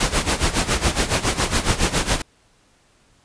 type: noise with tremolo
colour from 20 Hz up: pink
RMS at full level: -17 dBFS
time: 0-2.22 s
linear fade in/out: 5 ms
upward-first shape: sine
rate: 7.2 Hz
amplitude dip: 80%
effects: pink hiss -58 dBFS RMS until 3.24 s + resampled to 22050 Hz